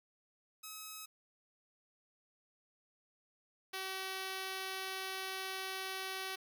5% pulse tone pair in turn, 1280 / 380.5 Hz, D#6 / F#4, +49 / +48 cents, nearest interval octave + major sixth, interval 2101 cents, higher first, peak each -34 / -28 dBFS, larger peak second, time 0.63-1.06 / 3.73-6.36 s, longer second, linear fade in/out 10 ms, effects none

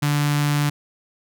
sawtooth tone with notch filter, 146.1 Hz, D3, 9 cents flat, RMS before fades -20 dBFS, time 0.02-0.7 s, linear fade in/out 10 ms, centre 490 Hz, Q 0.81, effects none

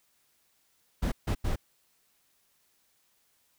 brown noise bursts at uneven times, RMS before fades -28 dBFS, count 3, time 1.02-1.12 / 1.27-1.35 / 1.44-1.56 s, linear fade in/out 10 ms, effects white hiss -70 dBFS RMS until 3.58 s

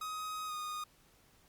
45% pulse tone with pitch glide, 1259 to 1234.5 Hz, D#6 to D#6, +20 to -14 cents, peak -38 dBFS, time 0.01-0.84 s, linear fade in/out 5 ms, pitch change -34 cents, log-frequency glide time 0.47-0.52 s, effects pink hiss -66 dBFS RMS until 1.48 s + Opus 48 kbps

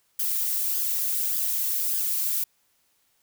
violet noise with flanger, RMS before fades -26 dBFS, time 0.19-2.44 s, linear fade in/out 5 ms, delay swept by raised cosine 0.6 to 2.6 ms, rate 1.7 Hz, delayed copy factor +0.5, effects white hiss -68 dBFS RMS until 3.22 s

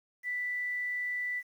sine tone with quantisation, 1977 Hz, B6, 1 cent sharp, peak -31 dBFS, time 0.23-1.43 s, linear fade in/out 50 ms, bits 10, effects none

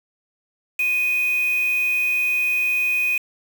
sine tone with quantisation, 2489 Hz, D#7, in tune, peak -18 dBFS, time 0.79-3.18 s, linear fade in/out 5 ms, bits 5, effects none

